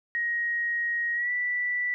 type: tone with pitch glide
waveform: sine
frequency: 1884 to 1966.3 Hz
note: A#6 to B6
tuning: +18 to -8 cents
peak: -25 dBFS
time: 0.15-1.94 s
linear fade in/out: 0 ms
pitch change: +74 cents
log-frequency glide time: 1.14-1.31 s
effects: none